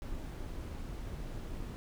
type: noise with amplitude modulation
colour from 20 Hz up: brown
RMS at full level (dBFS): -39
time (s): 0.02-1.76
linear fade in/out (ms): 0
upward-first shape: sine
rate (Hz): 298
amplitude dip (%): 40
effects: none